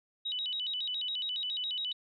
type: tone with vibrato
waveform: sine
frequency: 3374 Hz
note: G#7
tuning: 27 cents sharp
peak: -32 dBFS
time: 0.25-1.93 s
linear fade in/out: 10 ms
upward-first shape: square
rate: 7.2 Hz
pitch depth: 210 cents each way
effects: none